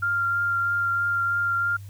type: tone with vibrato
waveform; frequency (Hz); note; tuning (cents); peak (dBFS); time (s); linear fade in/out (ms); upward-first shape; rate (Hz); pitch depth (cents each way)
sine; 1392; F6; -6; -21; 0.02-1.77; 10; triangle; 3.1; 13
effects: added 99 Hz sine -37 dBFS peak until 1.89 s + white hiss -56 dBFS RMS until 1.89 s